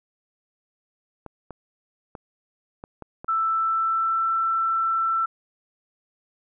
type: clicks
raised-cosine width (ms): 1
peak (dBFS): -23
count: 6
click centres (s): 1.263 / 1.507 / 2.152 / 2.839 / 3.023 / 3.245
type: tone with pitch glide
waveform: sine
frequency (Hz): 1324 to 1336.3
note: E6 to E6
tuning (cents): +7 to +23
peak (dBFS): -20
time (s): 3.28-5.26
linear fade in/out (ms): 10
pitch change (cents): +16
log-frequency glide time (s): 3.51-4.29
effects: none